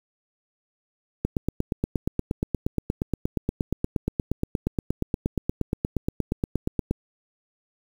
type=click train; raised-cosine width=3 ms; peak=-10 dBFS; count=49; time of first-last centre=1.25-6.91 s; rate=8.48 Hz; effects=7-bit